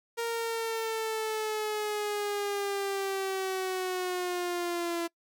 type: linear sweep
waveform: sawtooth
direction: down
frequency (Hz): 466.2 to 337.5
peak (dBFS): -26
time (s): 0.17-5.08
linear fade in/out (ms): 20
effects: noise-tail reverb RT60 0.1 s tail -24 dB re dry